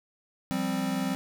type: chord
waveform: square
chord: F suspended second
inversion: none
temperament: equal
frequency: 174.61 / 196 / 261.6 Hz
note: F3 / G3 / C4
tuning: 0 / 0 / 0 cents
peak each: -35 / -32 / -31 dBFS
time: 0.51-1.15 s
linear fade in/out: 0 ms
effects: none